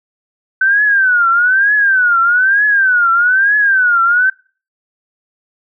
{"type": "tone with vibrato", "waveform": "sine", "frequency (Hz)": 1518, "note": "F#6", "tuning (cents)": 44, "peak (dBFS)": -8, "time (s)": [0.61, 4.3], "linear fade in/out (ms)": 5, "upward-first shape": "triangle", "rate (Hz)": 1.1, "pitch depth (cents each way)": 210, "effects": ["noise-tail reverb RT60 0.4 s tail -25 dB re dry"]}